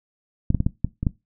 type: clicks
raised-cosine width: 5 ms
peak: -7 / -6 / -8 / -7 / -8 / -13 / -7 dBFS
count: 7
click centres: 0.504 / 0.547 / 0.604 / 0.665 / 0.846 / 1.03 / 1.068 s
effects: noise-tail reverb RT60 0.2 s tail -19 dB re dry